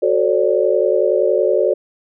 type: chord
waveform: sine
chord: D dominant seventh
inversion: first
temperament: equal with one note detuned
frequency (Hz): 370 / 440 / 536.4 / 587.3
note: F#4 / A4 / C5 / D5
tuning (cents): 0 / 0 / +43 / 0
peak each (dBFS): -18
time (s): 0.02-1.74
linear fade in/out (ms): 10
effects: none